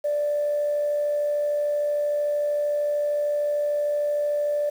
sine tone with amplitude modulation, 587.3 Hz, D5, in tune, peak -19 dBFS, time 0.04-4.7 s, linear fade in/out 10 ms, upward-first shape sine, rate 73.2 Hz, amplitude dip 30%, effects tanh soft clip ceiling -16 dBFS + 8-bit

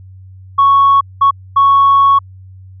sine tone bursts at uneven times, 1108.7 Hz, C#6, in tune, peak -4 dBFS, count 3, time 0.58-1.01 / 1.21-1.31 / 1.56-2.19 s, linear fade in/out 10 ms, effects tanh soft clip ceiling -2 dBFS + added 94 Hz sine -33 dBFS peak until 2.8 s

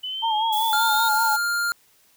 sine linear sweep, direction up, 2992 to 3729 Hz, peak -27 dBFS, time 0.03-1.09 s, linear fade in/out 10 ms
sine tone with vibrato, 880 Hz, A5, in tune, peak -20 dBFS, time 0.22-1.37 s, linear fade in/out 20 ms, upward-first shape sine, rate 5.2 Hz, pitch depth 65 cents each way
violet noise, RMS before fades -31 dBFS, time 0.52-1.37 s, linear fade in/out 10 ms
square tone, 1403 Hz, F6, 8 cents sharp, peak -22 dBFS, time 0.73-1.72 s, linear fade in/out 0 ms
effects white hiss -59 dBFS RMS until 2.16 s

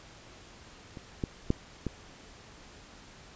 clicks, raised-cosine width 3 ms, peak -29 / -17 / -11 / -18 dBFS, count 4, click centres 0.972 / 1.238 / 1.504 / 1.867 s, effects pink hiss -52 dBFS RMS until 3.35 s + resampled to 16000 Hz

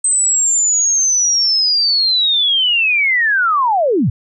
sine linear sweep, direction down, 8260 to 87.31 Hz, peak -11 dBFS, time 0.04-4.1 s, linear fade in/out 5 ms, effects none

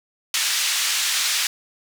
white band-pass noise, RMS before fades -22 dBFS, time 0.34-1.47 s, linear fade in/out 2 ms, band 1800 to 6300 Hz, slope 12 dB/octave, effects none

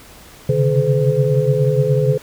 sine tone cluster, 132.6 / 139.5 / 149.4 / 426.1 / 510 Hz, C3 / C#3 / D3 / G#4 / C5, +23 / +11 / +30 / +44 / -44 cents, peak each -19 dBFS, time 0.49-2.18 s, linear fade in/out 5 ms, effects pink hiss -42 dBFS RMS until 2.22 s

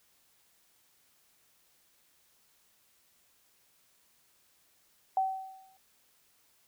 sine tone with exponential decay, 764 Hz, G5, 45 cents flat, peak -23 dBFS, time 5.17-5.77 s, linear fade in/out 2 ms, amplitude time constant 130 ms, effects white hiss -68 dBFS RMS until 6.67 s

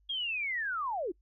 sine linear sweep, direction down, 3300 to 311.1 Hz, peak -31 dBFS, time 0.09-1.12 s, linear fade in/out 10 ms, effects noise-tail reverb RT60 0.1 s tail -25 dB re dry + added 50 Hz sine -64 dBFS peak until 1.21 s

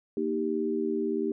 sine chord, Eb major, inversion second, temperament equal, 233.1 / 311.1 / 392 Hz, Bb3 / Eb4 / G4, 0 / 0 / 0 cents, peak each -32 / -31 / -29 dBFS, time 0.17-1.32 s, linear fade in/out 2 ms, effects none

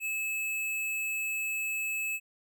square tone, 2600 Hz, E7, 24 cents flat, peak -31 dBFS, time 0-2.2 s, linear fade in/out 50 ms, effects none

